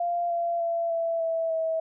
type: tone with pitch steps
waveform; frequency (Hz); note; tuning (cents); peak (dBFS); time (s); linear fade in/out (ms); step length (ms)
sine; 694 / 684.4 / 675 / 665.7 / 656.6 / 647.5; F5 / F5 / E5 / E5 / E5 / E5; -11 / -35 / +41 / +17 / -7 / -31; -24; 0-1.8; 5; 300
effects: none